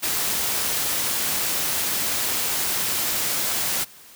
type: noise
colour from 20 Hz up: white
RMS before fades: -24 dBFS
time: 0.02-3.85 s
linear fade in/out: 20 ms
effects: white hiss -47 dBFS RMS until 4.15 s + high-pass 60 Hz 12 dB/octave